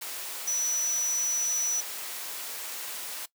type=tone in noise; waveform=sine; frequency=5920 Hz; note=F#8; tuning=in tune; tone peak=-25 dBFS; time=0.47-1.81 s; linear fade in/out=10 ms; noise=white; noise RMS=-37 dBFS; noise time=0.01-3.26 s; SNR=+9 dB; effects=noise-tail reverb RT60 0.1 s tail -19 dB re dry + high-pass 400 Hz 12 dB/octave